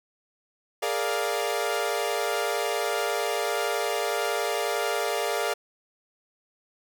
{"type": "chord", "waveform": "sawtooth", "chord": "Bb dominant seventh", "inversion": "third", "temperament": "equal", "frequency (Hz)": [415.3, 466.2, 587.3, 698.5], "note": ["Ab4", "Bb4", "D5", "F5"], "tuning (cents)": [0, 0, 0, 0], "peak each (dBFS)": -27, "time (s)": [0.82, 5.54], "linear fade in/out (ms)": 10, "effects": []}